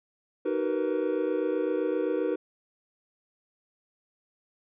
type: chord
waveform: triangle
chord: B major seventh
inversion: first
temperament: equal with one note detuned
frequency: 311.1 / 378.4 / 466.2 / 493.9 Hz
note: D#4 / F#4 / A#4 / B4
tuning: 0 / +39 / 0 / 0 cents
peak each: -29 dBFS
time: 0.45-2.36 s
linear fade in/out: 10 ms
effects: resampled to 8000 Hz